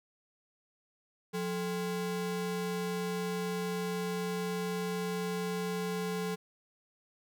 square ring-modulated tone, 306.6 Hz, D#4, 25 cents flat, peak -30 dBFS, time 1.33-6.36 s, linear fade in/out 20 ms, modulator 128 Hz, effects none

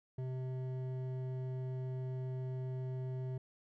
sine tone with hard clipping, 129.1 Hz, C3, 23 cents flat, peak -39 dBFS, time 0.18-3.38 s, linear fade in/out 5 ms, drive 10 dB, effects none

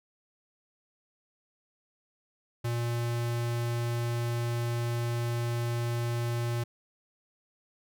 square tone, 118.5 Hz, A#2, 29 cents sharp, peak -29 dBFS, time 2.64-6.64 s, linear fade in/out 10 ms, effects none

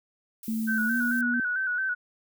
violet noise, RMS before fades -42 dBFS, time 0.43-1.21 s, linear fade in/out 2 ms
sine tone with pitch glide, 222.5 to 241.2 Hz, A3 to B3, +20 to -41 cents, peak -26 dBFS, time 0.48-1.4 s, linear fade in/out 2 ms, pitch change +139 cents, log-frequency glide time 0.85-0.96 s
sine tone with vibrato, 1504 Hz, F#6, 28 cents sharp, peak -25 dBFS, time 0.67-1.95 s, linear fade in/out 20 ms, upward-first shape square, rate 4.5 Hz, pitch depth 45 cents each way
effects none

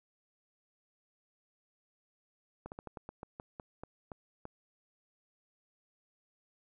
slowing click train, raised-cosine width 1 ms, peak -29 dBFS, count 12, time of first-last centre 2.66-4.454 s, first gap 59 ms, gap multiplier 1.19, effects none

